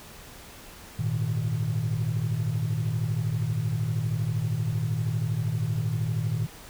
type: chord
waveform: sine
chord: Ab suspended second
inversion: none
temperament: equal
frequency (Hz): 103.83 / 116.54 / 155.56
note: Ab2 / Bb2 / Eb3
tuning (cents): 0 / 0 / 0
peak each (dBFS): -30 / -26 / -28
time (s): 0.99-6.47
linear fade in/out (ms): 5
effects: tanh soft clip ceiling -19 dBFS + pink hiss -46 dBFS RMS until 6.69 s